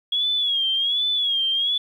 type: tone with vibrato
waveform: sine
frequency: 3322 Hz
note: G#7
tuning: in tune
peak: -19 dBFS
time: 0.12-1.78 s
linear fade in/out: 5 ms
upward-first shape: sine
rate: 1.3 Hz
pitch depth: 94 cents each way
effects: 9-bit